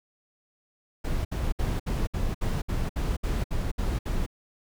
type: noise bursts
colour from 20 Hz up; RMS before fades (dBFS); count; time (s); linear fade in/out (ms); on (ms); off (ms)
brown; -27; 12; 1.04-4.264; 10; 210; 64
effects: none